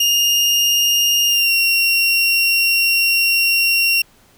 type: tone with pitch glide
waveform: 30% pulse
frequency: 2831 to 2746 Hz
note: F7 to F7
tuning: +23 to -30 cents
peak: -10 dBFS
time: 0-4.02 s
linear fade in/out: 5 ms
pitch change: -53 cents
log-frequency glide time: 1.27-1.52 s
effects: pink hiss -52 dBFS RMS until 4.37 s